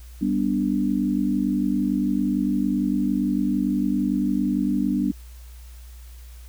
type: chord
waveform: sine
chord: G major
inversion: none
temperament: equal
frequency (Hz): 196 / 246.9 / 293.7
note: G3 / B3 / D4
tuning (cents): 0 / 0 / 0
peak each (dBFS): -24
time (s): 0.21-5.12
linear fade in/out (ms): 10
effects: added 60 Hz sine -39 dBFS peak until 6.48 s + white hiss -53 dBFS RMS until 6.48 s